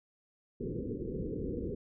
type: low-pass noise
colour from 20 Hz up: white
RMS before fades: -37 dBFS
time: 0.6-1.75 s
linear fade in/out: 5 ms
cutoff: 490 Hz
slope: 96 dB/octave
effects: none